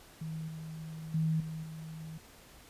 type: tone with level steps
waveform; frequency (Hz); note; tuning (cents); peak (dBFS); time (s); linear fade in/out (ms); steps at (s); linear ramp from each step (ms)
sine; 159.3; D#3; +41; -36 / -40 / -27 / -37 / -41; 0.21-2.18; 5; 0.48 / 1.14 / 1.4 / 1.63; 5
effects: pink hiss -56 dBFS RMS until 2.69 s + resampled to 32000 Hz